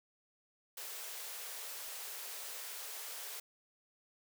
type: high-pass noise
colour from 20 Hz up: white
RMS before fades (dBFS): -45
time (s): 0.77-3.4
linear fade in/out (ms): 5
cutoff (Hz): 390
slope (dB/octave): 96
effects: none